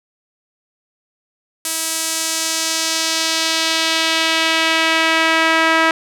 sawtooth tone with band-pass filter sweep, 324 Hz, E4, 30 cents flat, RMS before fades -17 dBFS, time 1.65-5.91 s, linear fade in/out 2 ms, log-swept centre 9400 to 1700 Hz, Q 1.2, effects none

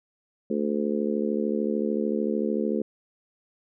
harmonic tone, 73.42 Hz, D2, in tune, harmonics 3 / 4 / 5 / 6 / 7, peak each -27 / -32 / -30 / -30 / -33 dBFS, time 0.5-2.82 s, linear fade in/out 5 ms, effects none

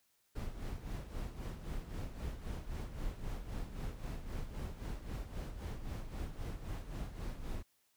brown noise with tremolo, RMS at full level -39 dBFS, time 0.35-7.63 s, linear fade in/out 10 ms, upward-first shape sine, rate 3.8 Hz, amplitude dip 65%, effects white hiss -75 dBFS RMS until 7.96 s

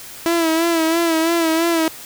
sawtooth tone with vibrato, 329.6 Hz, E4, in tune, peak -11 dBFS, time 0.26-1.88 s, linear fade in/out 0 ms, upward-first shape sine, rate 3 Hz, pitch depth 53 cents each way, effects white hiss -36 dBFS RMS until 2.05 s

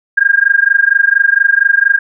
sine tone with amplitude modulation, 1614 Hz, G#6, 50 cents flat, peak -3 dBFS, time 0.17-1.99 s, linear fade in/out 10 ms, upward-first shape sine, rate 24.3 Hz, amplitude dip 95%, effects none

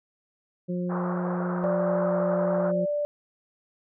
harmonic tone, 178.3 Hz, F3, 36 cents sharp, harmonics 1 / 2 / 3, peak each -27 / -34 / -36 dBFS, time 0.68-2.86 s, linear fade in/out 20 ms
white band-pass noise, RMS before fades -35 dBFS, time 0.89-2.72 s, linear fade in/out 20 ms, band 460 to 1400 Hz, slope 48 dB/octave
sine tone, 587.3 Hz, D5, in tune, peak -24 dBFS, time 1.64-3.05 s, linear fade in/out 0 ms
effects none

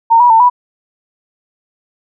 sine tone with pitch steps, 916 / 970 / 899 / 982 Hz, A#5 / B5 / A5 / B5, -31 / -31 / +37 / -10 cents, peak -4 dBFS, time 0.1-0.5 s, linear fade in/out 20 ms, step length 100 ms, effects none

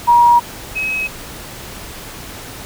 sine tone pair in turn, 953 / 2553 Hz, A#5 / D#7, +38 / +44 cents, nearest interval octave + perfect fourth, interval 1706 cents, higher second, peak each -6 / -17 dBFS, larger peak first, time 0.07-0.4 / 0.75-1.08 s, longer neither, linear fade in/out 20 ms, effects pink hiss -32 dBFS RMS until 2.65 s

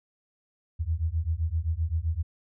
sine beating tone pair, 77.78 / 85.48 Hz, D#2 / F2, 0 / -37 cents, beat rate 7.7 Hz, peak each -28 dBFS, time 0.79-2.23 s, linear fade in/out 20 ms, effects none

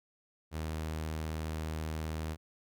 sawtooth tone, 78.7 Hz, D#2, 20 cents sharp, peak -31 dBFS, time 0.51-2.37 s, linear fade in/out 50 ms, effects none

